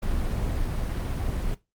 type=noise; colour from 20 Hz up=brown; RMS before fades=-27 dBFS; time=0.02-1.55 s; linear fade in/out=10 ms; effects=noise-tail reverb RT60 0.2 s tail -17 dB re dry + Opus 24 kbps